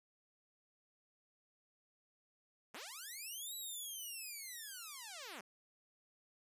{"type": "linear two-way sweep", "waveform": "5% pulse", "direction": "up then down", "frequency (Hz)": [175.3, 3951, 175.3], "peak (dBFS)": -36, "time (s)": [2.74, 5.41], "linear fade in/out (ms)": 5, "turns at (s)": 3.55, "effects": ["resampled to 32000 Hz"]}